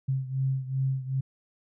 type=beating tone pair; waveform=sine; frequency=132.5 / 135.1 Hz; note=C3 / C#3; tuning=+22 / -44 cents; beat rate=2.6 Hz; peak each=-27 / -31 dBFS; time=0.08-1.21 s; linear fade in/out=10 ms; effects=none